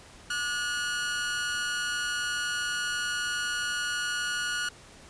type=tone with amplitude modulation; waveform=sawtooth; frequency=1449 Hz; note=F#6; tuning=37 cents flat; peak=-22 dBFS; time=0.3-4.69 s; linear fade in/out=5 ms; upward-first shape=sine; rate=268 Hz; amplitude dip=60%; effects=pink hiss -51 dBFS RMS until 5.09 s + resampled to 22050 Hz